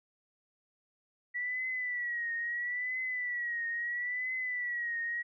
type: tone with vibrato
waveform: sine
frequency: 1945 Hz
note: B6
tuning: 27 cents flat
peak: -32 dBFS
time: 1.34-5.23 s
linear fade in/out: 20 ms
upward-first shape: triangle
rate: 0.75 Hz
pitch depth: 86 cents each way
effects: none